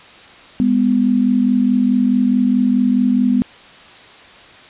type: tone pair together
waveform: sine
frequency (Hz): 204.4 / 249.1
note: G#3 / B3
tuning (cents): -27 / +15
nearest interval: minor third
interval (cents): 342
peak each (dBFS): -16 / -13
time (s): 0.6-3.42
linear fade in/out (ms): 0
effects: white hiss -41 dBFS RMS until 4.69 s + resampled to 8000 Hz